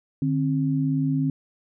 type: tone pair together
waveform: sine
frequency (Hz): 150 / 267.1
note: D3 / C4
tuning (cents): +37 / +36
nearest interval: minor seventh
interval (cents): 999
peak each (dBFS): -23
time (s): 0.22-1.3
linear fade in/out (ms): 2
effects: none